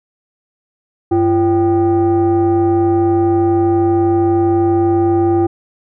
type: tone with frequency modulation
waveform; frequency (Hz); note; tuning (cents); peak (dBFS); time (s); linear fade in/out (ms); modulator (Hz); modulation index
sine; 341.6; F4; -38; -9; 1.11-5.47; 10; 438; 0.68
effects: tanh soft clip ceiling -5 dBFS